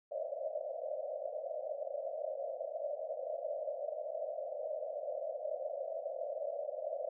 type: band-pass noise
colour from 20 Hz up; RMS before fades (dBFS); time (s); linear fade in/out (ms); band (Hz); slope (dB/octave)
white; -40; 0.11-7.09; 5; 530 to 660; 96
effects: none